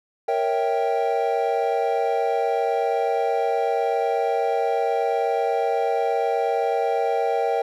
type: chord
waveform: triangle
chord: A# diminished seventh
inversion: none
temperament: equal with one note detuned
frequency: 466.2 / 554.4 / 653.6 / 784 Hz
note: A#4 / C#5 / E5 / G5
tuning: 0 / 0 / -15 / 0 cents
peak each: -22 / -26 / -25 / -22 dBFS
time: 0.28-7.62 s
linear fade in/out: 5 ms
effects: none